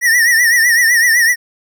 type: tone with vibrato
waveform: square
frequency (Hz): 1880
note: A#6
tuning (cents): +14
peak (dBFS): -9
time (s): 0.01-1.36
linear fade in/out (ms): 50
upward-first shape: triangle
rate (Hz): 7.9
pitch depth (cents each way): 110
effects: none